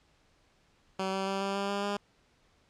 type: tone with pitch steps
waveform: 10% pulse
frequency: 190.7 / 192.69 / 194.71 / 196.74 / 198.8 / 200.9 / 203 Hz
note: G3 / G3 / G3 / G3 / G3 / G3 / G#3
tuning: -47 / -29 / -11 / +7 / +25 / +43 / -39 cents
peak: -22 dBFS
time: 0.99-1.97 s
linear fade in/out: 5 ms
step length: 140 ms
effects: pink hiss -67 dBFS RMS until 2.69 s + low-pass 6000 Hz 12 dB/octave